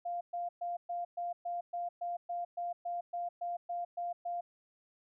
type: tone bursts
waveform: sine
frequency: 698 Hz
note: F5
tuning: 1 cent flat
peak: -34 dBFS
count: 16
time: 0.05-4.41 s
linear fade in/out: 10 ms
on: 160 ms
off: 120 ms
effects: none